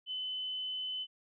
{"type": "tone", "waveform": "sine", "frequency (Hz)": 3027, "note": "F#7", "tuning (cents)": 39, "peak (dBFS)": -35, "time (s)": [0.06, 1.07], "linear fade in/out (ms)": 50, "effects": []}